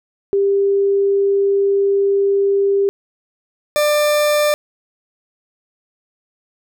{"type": "tone pair in turn", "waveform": ["sine", "40% pulse"], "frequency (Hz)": [397, 594.8], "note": ["G4", "D5"], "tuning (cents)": [22, 22], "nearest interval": "perfect fifth", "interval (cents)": 700, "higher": "second", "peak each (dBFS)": -12, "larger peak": "neither", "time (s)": [[0.33, 2.89], [3.76, 4.54]], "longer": "first", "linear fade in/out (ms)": 0, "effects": []}